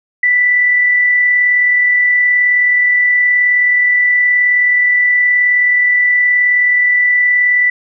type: tone with amplitude modulation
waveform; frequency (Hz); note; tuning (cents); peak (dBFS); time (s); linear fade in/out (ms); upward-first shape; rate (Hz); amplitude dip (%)
sine; 1975.5; B6; 0; -7; 0.23-7.7; 5; sine; 39; 25
effects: none